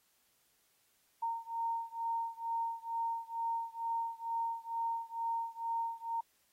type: beating tone pair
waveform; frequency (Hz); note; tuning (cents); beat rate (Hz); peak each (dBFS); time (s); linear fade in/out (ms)
sine; 919 / 921.2; A#5 / A#5; -25 / -21; 2.2; -37 / -38; 1.22-6.21; 10
effects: white hiss -73 dBFS RMS until 6.52 s + AAC 48 kbps